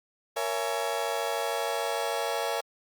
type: chord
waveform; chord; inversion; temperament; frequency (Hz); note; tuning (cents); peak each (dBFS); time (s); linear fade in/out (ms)
35% pulse; A# half-diminished seventh; none; just; 466.2 / 559.4 / 671.3 / 839.1; A#4 / C#5 / E5 / G#5; 0 / +16 / +31 / +18; -32; 0.36-2.61; 10
effects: Opus 48 kbps